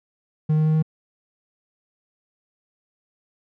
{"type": "tone with pitch steps", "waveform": "triangle", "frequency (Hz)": [154.3, 155.28, 156.27, 157.27], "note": ["D#3", "D#3", "D#3", "D#3"], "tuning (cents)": [-14, -3, 8, 19], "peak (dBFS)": -14, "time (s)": [0.49, 0.826], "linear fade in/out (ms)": 10, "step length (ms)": 84, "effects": []}